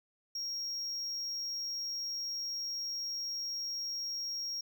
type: tone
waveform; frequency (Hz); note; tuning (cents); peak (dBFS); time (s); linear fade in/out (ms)
triangle; 5588; F8; 0; -34; 0.35-4.61; 5
effects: none